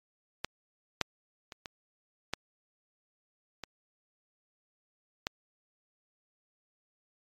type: clicks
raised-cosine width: 0.2 ms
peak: -14 / -9 / -26 / -22 / -13 / -21 / -13 dBFS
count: 7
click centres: 0.446 / 1.013 / 1.522 / 1.658 / 2.336 / 3.637 / 5.269 s
effects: MP3 96 kbps